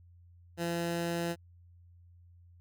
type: tone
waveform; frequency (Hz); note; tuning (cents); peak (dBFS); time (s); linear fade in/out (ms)
15% pulse; 170.2; F3; -44; -25; 0.57-1.36; 50
effects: added 87 Hz sine -55 dBFS peak until 2.6 s